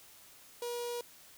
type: tone with notch filter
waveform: sawtooth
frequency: 479.6 Hz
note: A#4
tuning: 49 cents sharp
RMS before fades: -38 dBFS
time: 0.62-1.01 s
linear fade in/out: 2 ms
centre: 1700 Hz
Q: 0.84
effects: white hiss -57 dBFS RMS until 1.37 s